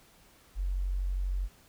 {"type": "tone", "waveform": "sine", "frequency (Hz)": 46.25, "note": "F#1", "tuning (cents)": 0, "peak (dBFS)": -28, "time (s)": [0.55, 1.49], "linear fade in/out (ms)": 50, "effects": ["pink hiss -60 dBFS RMS until 1.68 s"]}